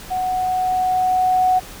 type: tone with level ramp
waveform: sine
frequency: 740 Hz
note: F#5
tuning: in tune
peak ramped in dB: -19 to -12 dBFS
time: 0.1-1.6 s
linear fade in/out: 20 ms
effects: pink hiss -37 dBFS RMS until 1.8 s